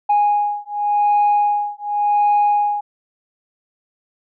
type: beating tone pair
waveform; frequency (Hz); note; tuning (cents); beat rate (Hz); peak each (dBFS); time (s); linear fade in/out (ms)
sine; 826 / 826.89; G#5 / G#5; -10 / -8; 0.89; -16; 0.09-2.81; 10
effects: tanh soft clip ceiling -9 dBFS